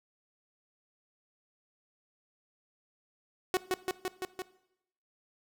sawtooth tone with echo, 370 Hz, F#4, in tune, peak -21 dBFS, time 3.54-3.57 s, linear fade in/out 0 ms, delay 170 ms, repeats 5, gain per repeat -2 dB, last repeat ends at 4.42 s, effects noise-tail reverb RT60 0.8 s tail -18 dB re dry

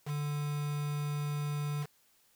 triangle tone with quantisation, 146.83 Hz, D3, in tune, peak -30 dBFS, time 0.05-1.87 s, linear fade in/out 50 ms, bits 7, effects white hiss -68 dBFS RMS until 2.35 s

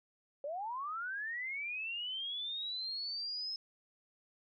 sine linear sweep, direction up, 544 to 5200 Hz, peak -37 dBFS, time 0.44-3.56 s, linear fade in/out 2 ms, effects none

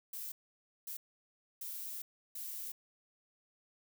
violet noise bursts at uneven times, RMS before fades -43 dBFS, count 4, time 0.13-0.32 / 0.87-0.97 / 1.61-2.02 / 2.35-2.72 s, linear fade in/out 5 ms, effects none

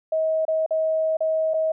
sine tone with dropouts, 636 Hz, D#5, 38 cents sharp, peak -19 dBFS, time 0.12-1.72 s, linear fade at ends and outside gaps 5 ms, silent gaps 0.452-0.48 / 0.663-0.707 / 1.17-1.205 / 1.537-1.541 s, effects none

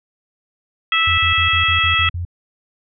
harmonic tone, 656 Hz, E5, 9 cents flat, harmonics 2 / 3 / 4 / 5, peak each -19 / -20 / -18 / -19 dBFS, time 0.92-2.09 s, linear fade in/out 2 ms
sine tone bursts, 87.31 Hz, F2, in tune, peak -21 dBFS, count 8, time 1.07-2.251 s, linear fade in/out 5 ms, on 110 ms, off 43 ms
effects none

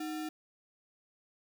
sine tone with sample-and-hold, 311.1 Hz, D#4, in tune, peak -35 dBFS, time 0-0.29 s, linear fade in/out 5 ms, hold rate 1050 Hz, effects none

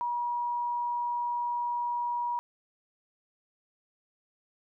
sine tone, 960 Hz, B5, 49 cents flat, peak -28 dBFS, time 0.01-2.39 s, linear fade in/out 0 ms, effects none

